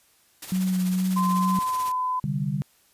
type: noise with tremolo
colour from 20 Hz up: white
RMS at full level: -36 dBFS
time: 0.42-1.92 s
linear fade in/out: 5 ms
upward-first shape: sine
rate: 16 Hz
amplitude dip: 55%
type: tone with vibrato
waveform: sine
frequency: 185 Hz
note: F#3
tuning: in tune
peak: -21 dBFS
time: 0.52-1.59 s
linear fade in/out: 2 ms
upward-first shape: sine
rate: 2.2 Hz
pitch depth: 16 cents each way
type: tone with pitch glide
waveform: sine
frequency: 1034 to 1010.4 Hz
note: C6 to B5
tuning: -21 to +39 cents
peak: -23 dBFS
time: 1.16-2.2 s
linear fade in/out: 10 ms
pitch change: -40 cents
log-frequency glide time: 1.37-1.91 s
type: chord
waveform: sine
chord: C suspended second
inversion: none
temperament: just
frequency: 130.81 / 147.16 / 196.22 Hz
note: C3 / D3 / G3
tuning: 0 / +4 / +2 cents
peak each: -31 / -26 / -29 dBFS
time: 2.24-2.62 s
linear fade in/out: 0 ms
effects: white hiss -61 dBFS RMS until 2.93 s + resampled to 32000 Hz